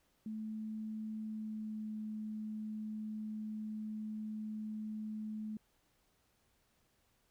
sine tone with pitch glide, 217.3 to 215.2 Hz, A3 to A3, -21 to -38 cents, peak -39 dBFS, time 0.26-5.57 s, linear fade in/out 2 ms, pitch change -17 cents, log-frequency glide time 1.2-1.89 s, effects pink hiss -75 dBFS RMS until 7.3 s

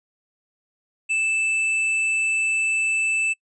sine tone with tanh clipping, 2637 Hz, E7, in tune, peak -21 dBFS, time 1.09-3.34 s, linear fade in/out 20 ms, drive 10 dB, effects noise-tail reverb RT60 0.1 s tail -26 dB re dry + resampled to 22050 Hz

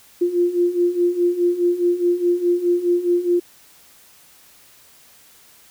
sine beating tone pair, 347.6 / 352.4 Hz, F4 / F4, -8 / +16 cents, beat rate 4.8 Hz, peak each -21 / -17 dBFS, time 0.21-3.4 s, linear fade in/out 10 ms, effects white hiss -50 dBFS RMS until 5.7 s

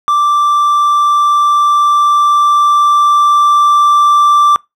triangle tone with level ramp, 1174 Hz, D6, 1 cent flat, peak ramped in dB -6 to -3 dBFS, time 0.08-4.56 s, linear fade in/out 0 ms, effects noise-tail reverb RT60 0.2 s tail -24 dB re dry

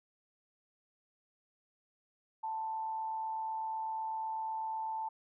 sine tone with amplitude modulation, 884 Hz, A5, 8 cents sharp, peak -33 dBFS, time 2.43-5.09 s, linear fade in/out 10 ms, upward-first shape sine, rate 148 Hz, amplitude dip 35%, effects none

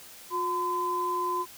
sine tone pair together, 358.5 / 1020.2 Hz, F4 / C6, +45 / -44 cents, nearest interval octave + tritone, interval 1811 cents, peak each -33 / -27 dBFS, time 0.3-1.46 s, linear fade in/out 50 ms, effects white hiss -48 dBFS RMS until 1.57 s

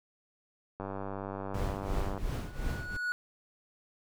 click train, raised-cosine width 1 ms, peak -24 dBFS, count 136, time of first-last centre 0.8-2.178 s, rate 98 Hz
brown noise with tremolo, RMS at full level -31 dBFS, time 1.54-2.97 s, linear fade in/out 5 ms, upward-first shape triangle, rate 2.8 Hz, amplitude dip 80%
triangle tone with exponential growth, 1463 Hz, F#6, 20 cents flat, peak -26 dBFS, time 2.24-3.12 s, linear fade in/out 0 ms, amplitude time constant 190 ms
effects none

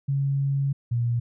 sine tone pair in turn, 138.59 / 118.89 Hz, C#3 / A#2, 0 / +35 cents, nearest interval minor third, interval 265 cents, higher first, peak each -21 dBFS, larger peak neither, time 0.08-0.73 / 0.91-1.2 s, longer first, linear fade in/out 10 ms, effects none

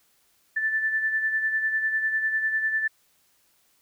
sine beating tone pair, 1760 / 1770 Hz, A6 / A6, 0 / +10 cents, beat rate 10 Hz, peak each -23 / -32 dBFS, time 0.56-2.88 s, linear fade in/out 10 ms, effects white hiss -65 dBFS RMS until 3.81 s

